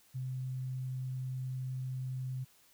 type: tone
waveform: sine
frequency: 129.3 Hz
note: C3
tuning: 20 cents flat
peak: -35 dBFS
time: 0.14-2.45 s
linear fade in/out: 20 ms
effects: white hiss -65 dBFS RMS until 2.73 s